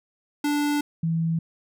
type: tone pair in turn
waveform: square / sine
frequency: 292.5 / 164.16 Hz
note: D4 / E3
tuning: -7 / -7 cents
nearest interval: minor seventh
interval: 1000 cents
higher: first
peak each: -22 / -21 dBFS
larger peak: second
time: 0.44-0.81 / 1.03-1.39 s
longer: first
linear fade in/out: 5 ms
effects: none